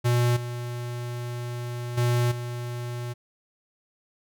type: tone with level steps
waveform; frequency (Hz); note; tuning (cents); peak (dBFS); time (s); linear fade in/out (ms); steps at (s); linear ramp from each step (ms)
square; 121; B2; -35; -20 / -31 / -21 / -31; 0.04-3.14; 20; 0.36 / 1.97 / 2.31; 10
effects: none